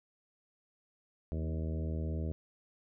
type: harmonic tone with a mistuned harmonic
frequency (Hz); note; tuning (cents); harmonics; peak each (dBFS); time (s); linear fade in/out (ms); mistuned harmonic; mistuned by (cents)
79.5; D#2; +38; 1 / 2 / 3 / 4 / 5 / 6 / 7 / 8; -34 / -40 / -44 / -46 / -48 / -50 / -51 / -52; 1.32-2.32; 0; 3; -23
effects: none